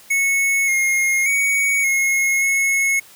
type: tone with pitch steps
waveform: square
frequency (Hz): 2201 / 2142 / 2241 / 2165 / 2184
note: C#7 / C7 / C#7 / C#7 / C#7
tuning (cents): -13 / +40 / +18 / -41 / -26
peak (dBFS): -16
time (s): 0.1-3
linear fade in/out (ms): 10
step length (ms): 580
effects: white hiss -46 dBFS RMS until 3.15 s